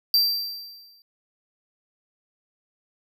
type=tone with exponential decay; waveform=square; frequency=4699 Hz; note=D8; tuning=in tune; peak=-15 dBFS; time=0.14-1.02 s; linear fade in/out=1 ms; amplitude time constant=190 ms; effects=none